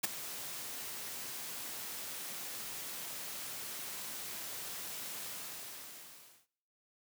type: noise with ADSR envelope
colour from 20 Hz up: white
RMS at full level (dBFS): -29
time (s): 0.03-6.47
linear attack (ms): 14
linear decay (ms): 14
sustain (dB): -14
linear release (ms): 1200
effects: noise-tail reverb RT60 0.7 s tail -21 dB re dry + high-pass 100 Hz 12 dB/octave